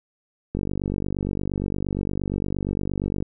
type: click train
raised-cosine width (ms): 3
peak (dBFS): -13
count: 131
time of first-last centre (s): 0.55-3.225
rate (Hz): 48.6
effects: none